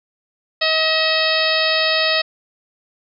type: harmonic tone with a mistuned harmonic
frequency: 635 Hz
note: D#5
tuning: 35 cents sharp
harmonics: 1 / 2 / 3 / 4 / 5 / 6 / 7 / 8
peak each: -21 / -26 / -22 / -23 / -26 / -22 / -23 / -25 dBFS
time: 0.61-2.22 s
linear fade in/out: 10 ms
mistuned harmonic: 4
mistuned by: +35 cents
effects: none